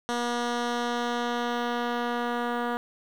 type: tone with low-pass filter sweep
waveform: 10% pulse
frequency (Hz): 240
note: B3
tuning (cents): -49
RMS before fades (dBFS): -29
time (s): 0.09-2.77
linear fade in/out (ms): 0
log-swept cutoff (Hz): 7200 to 2100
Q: 0.85
effects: 8-bit